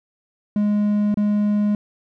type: tone with dropouts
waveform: triangle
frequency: 207.7 Hz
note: G#3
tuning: in tune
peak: -14 dBFS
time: 0.56-1.75 s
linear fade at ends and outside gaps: 2 ms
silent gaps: 1.143-1.172 s
effects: none